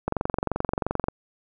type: click train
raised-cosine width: 1 ms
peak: -10 dBFS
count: 24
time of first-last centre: 0.08-1.084 s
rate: 22.9 Hz
effects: none